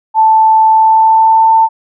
sine tone with pitch glide, 880 to 893.3 Hz, A5 to A5, 0 to +26 cents, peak -4 dBFS, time 0.14-1.69 s, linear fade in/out 50 ms, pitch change +26 cents, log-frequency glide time 0.7-1.52 s, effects none

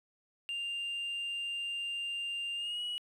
sine tone with pitch glide, 2794 to 2916 Hz, F7 to F#7, 0 to -26 cents, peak -32 dBFS, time 0.49-2.98 s, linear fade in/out 0 ms, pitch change +74 cents, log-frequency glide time 2.55-2.82 s, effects tanh soft clip ceiling -33 dBFS + 11-bit

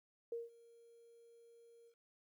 sine tone with ADSR envelope, 466.2 Hz, A#4, in tune, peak -38 dBFS, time 0.32-1.95 s, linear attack 3 ms, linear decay 170 ms, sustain -23 dB, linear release 77 ms, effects 13-bit

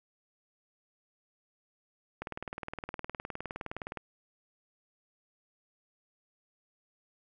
click train, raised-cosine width 0.5 ms, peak -22 dBFS, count 35, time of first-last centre 2.22-3.973 s, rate 19.4 Hz, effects none

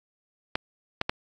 clicks, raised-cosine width 0.3 ms, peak -9 dBFS, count 3, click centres 0.555 / 1.014 / 1.095 s, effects AAC 64 kbps

